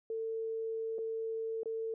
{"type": "tone with dropouts", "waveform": "sine", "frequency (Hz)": 448.3, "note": "A4", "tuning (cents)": 32, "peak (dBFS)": -34, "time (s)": [0.1, 1.94], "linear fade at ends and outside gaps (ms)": 2, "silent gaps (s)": [[0.984, 0.988], [1.633, 1.657]], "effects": []}